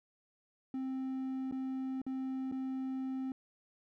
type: tone with dropouts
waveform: triangle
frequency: 262.9 Hz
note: C4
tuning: 8 cents sharp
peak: -33 dBFS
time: 0.74-3.32 s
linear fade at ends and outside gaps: 2 ms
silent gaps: 1.513-1.523 / 2.017-2.065 / 2.515-2.522 s
effects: none